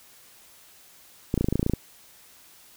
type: clicks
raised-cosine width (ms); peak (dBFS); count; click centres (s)
3; -10; 12; 1.341 / 1.377 / 1.41 / 1.444 / 1.486 / 1.526 / 1.556 / 1.595 / 1.629 / 1.664 / 1.697 / 1.736
effects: white hiss -53 dBFS RMS until 2.76 s